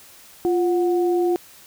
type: tone pair together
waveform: sine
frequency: 349.2 / 734.6 Hz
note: F4 / F#5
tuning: 0 / -13 cents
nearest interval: octave + minor second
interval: 1287 cents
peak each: -17 / -27 dBFS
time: 0.45-1.36 s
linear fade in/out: 0 ms
effects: white hiss -47 dBFS RMS until 1.66 s